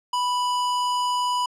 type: tone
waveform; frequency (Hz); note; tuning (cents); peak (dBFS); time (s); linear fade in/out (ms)
square; 987.8; B5; 0; -22; 0.13-1.46; 5
effects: low-pass 8000 Hz 12 dB/octave